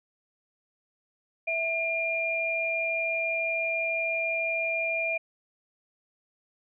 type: tone pair together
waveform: sine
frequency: 658 / 2402 Hz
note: E5 / D7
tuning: -3 / +38 cents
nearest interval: octave + minor seventh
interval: 2241 cents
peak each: -31 / -27 dBFS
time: 1.47-5.18 s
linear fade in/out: 10 ms
effects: none